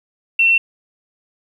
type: tone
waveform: sine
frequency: 2706 Hz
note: E7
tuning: 45 cents sharp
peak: -10 dBFS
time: 0.39-0.58 s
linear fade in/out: 5 ms
effects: 8-bit